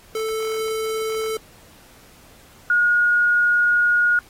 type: tone pair in turn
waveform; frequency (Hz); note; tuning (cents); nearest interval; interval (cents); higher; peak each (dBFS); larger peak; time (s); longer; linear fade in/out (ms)
square / sine; 440 / 1439.5; A4 / F#6; 0 / -48; octave + major sixth; 2052; second; -23 / -14; second; 0.15-1.37 / 2.7-4.19; second; 2
effects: pink hiss -50 dBFS RMS until 4.29 s + AAC 48 kbps